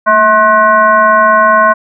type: tone with frequency modulation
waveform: sine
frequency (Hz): 1070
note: C6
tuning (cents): +38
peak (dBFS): -4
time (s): 0.06-1.74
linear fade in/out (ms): 20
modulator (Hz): 423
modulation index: 1.1
effects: none